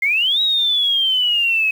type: exponential two-way sweep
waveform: sine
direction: up then down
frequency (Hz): 2082 to 3853 to 2546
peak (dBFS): -14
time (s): 0.02-1.71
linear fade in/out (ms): 5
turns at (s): 0.41
effects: 7-bit